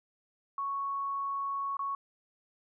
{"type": "tone with dropouts", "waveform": "sine", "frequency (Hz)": 1108.7, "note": "C#6", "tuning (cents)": 0, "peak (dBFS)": -31, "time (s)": [0.58, 1.95], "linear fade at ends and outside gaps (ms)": 2, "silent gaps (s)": [1.769, 1.792], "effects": []}